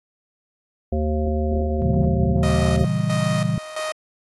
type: harmonic tone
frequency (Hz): 76.4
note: D#2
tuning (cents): -31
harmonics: 1 / 3 / 5 / 7 / 9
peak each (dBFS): -21 / -26 / -28 / -29 / -31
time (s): 0.92-2.85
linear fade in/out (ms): 5
type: chord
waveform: sine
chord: A# diminished seventh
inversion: none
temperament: equal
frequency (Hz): 116.54 / 138.59 / 164.81 / 196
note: A#2 / C#3 / E3 / G3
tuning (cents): 0 / 0 / 0 / 0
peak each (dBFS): -25 / -24 / -23 / -25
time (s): 1.82-3.58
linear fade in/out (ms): 0
type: tone with tremolo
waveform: sawtooth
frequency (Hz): 622.3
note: D#5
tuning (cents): 0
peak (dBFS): -21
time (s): 2.43-3.92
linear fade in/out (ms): 2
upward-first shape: square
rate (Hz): 1.5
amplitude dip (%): 65
effects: AAC 32 kbps